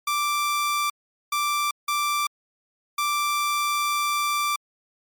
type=tone bursts at uneven times; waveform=sawtooth; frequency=1174.7 Hz; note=D6; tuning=in tune; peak=-18 dBFS; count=4; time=0.07-0.9 / 1.32-1.71 / 1.88-2.27 / 2.98-4.56 s; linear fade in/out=5 ms; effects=MP3 96 kbps